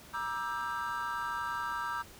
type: chord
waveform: triangle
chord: E half-diminished seventh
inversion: second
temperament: just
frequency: 949.3 / 1186.7 / 1318.5 / 1582.2 Hz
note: Bb5 / D6 / E6 / G6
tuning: +31 / +18 / 0 / +16 cents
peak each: -36 / -38 / -37 / -37 dBFS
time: 0.13-2.03 s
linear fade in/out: 20 ms
effects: pink hiss -53 dBFS RMS until 2.19 s